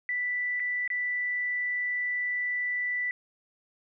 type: tone with dropouts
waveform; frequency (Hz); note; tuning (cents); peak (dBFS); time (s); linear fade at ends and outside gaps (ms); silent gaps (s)
sine; 1975.5; B6; 0; -27; 0.09-3.11; 1; 0.597-0.601 / 0.877-0.902
effects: none